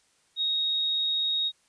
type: tone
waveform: sine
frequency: 3756 Hz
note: A#7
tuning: 12 cents sharp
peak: -24 dBFS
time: 0.36-1.52 s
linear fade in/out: 50 ms
effects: white hiss -66 dBFS RMS until 1.68 s + resampled to 22050 Hz